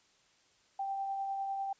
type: tone with tremolo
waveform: sine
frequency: 784 Hz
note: G5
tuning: in tune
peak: -32 dBFS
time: 0.79-1.73 s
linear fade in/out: 5 ms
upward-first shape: triangle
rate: 10 Hz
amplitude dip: 30%
effects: white hiss -68 dBFS RMS until 1.79 s + resampled to 16000 Hz